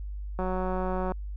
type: click train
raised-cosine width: 1 ms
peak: -18 dBFS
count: 136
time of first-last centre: 0.39-1.12 s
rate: 185 Hz
effects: added 50 Hz sine -33 dBFS peak until 1.36 s